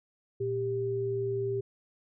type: tone pair together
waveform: sine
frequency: 117.3 / 394.5 Hz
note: A#2 / G4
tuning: +11 / +11 cents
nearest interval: octave + major sixth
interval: 2100 cents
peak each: -35 / -29 dBFS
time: 0.4-1.61 s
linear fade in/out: 10 ms
effects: none